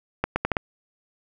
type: accelerating click train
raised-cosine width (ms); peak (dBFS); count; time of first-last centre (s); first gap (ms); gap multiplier
0.5; -7; 5; 0.24-0.568; 120; 0.75
effects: none